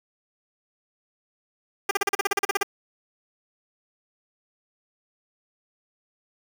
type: tone bursts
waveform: 10% pulse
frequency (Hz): 399.7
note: G4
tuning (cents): +34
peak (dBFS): -11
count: 13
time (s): 1.89-2.631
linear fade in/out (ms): 5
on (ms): 21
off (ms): 39
effects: 8-bit